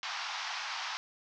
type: band-pass noise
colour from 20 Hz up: pink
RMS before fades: -38 dBFS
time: 0.03-0.97 s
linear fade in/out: 0 ms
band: 780 to 5800 Hz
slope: 48 dB/octave
effects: none